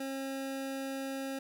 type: tone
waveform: 25% pulse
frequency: 270 Hz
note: C#4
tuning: 45 cents flat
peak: -32 dBFS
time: 0-1.39 s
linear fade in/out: 5 ms
effects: none